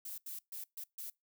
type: noise bursts at uneven times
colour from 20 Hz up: violet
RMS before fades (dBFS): -44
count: 5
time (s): 0.05-0.18 / 0.26-0.39 / 0.52-0.64 / 0.77-0.84 / 0.98-1.1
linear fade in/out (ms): 5
effects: noise-tail reverb RT60 0.2 s tail -24 dB re dry